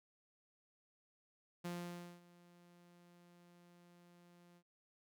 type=tone with ADSR envelope; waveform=sawtooth; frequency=174.61 Hz; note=F3; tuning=in tune; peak=-37 dBFS; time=1.64-4.63 s; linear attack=13 ms; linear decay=550 ms; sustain=-22 dB; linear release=65 ms; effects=none